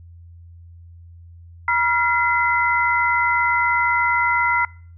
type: tone cluster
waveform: sine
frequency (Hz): 962 / 1384 / 2037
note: B5 / F6 / C7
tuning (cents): -46 / -16 / -47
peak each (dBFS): -20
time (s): 1.68-4.65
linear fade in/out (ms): 2
effects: noise-tail reverb RT60 0.5 s tail -24 dB re dry + added 85 Hz sine -40 dBFS peak until 4.97 s